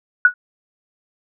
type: tone with exponential decay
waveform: sine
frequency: 1467 Hz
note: F#6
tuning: 15 cents flat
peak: -3 dBFS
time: 0.25-0.34 s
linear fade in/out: 2 ms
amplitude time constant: 19 ms
effects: none